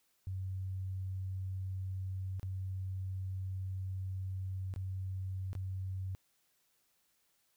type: tone with dropouts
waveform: sine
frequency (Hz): 94.5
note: F#2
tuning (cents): +37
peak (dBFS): -36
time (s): 0.27-6.15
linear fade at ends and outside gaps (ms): 0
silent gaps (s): 2.396-2.43 / 4.739-4.761 / 5.531-5.552
effects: white hiss -75 dBFS RMS until 7.56 s